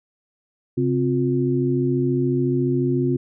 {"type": "tone cluster", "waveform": "sine", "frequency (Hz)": [134.7, 261.5, 355.7], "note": ["C#3", "C4", "F4"], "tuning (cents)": [-49, -1, 32], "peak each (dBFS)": -22, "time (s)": [0.77, 3.17], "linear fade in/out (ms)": 10, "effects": []}